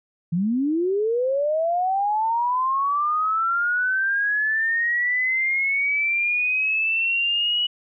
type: linear sweep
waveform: sine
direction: up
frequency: 159.7 to 2943 Hz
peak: -19 dBFS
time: 0.32-7.67 s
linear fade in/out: 10 ms
effects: none